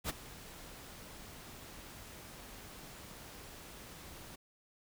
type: noise with ADSR envelope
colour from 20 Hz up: pink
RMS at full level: -34 dBFS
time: 0.04-4.36 s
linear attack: 52 ms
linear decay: 21 ms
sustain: -17 dB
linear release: 11 ms
effects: none